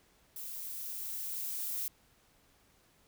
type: noise with level ramp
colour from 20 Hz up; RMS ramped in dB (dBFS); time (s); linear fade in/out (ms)
violet; -43 to -36; 0.36-1.88; 2
effects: pink hiss -67 dBFS RMS until 3.07 s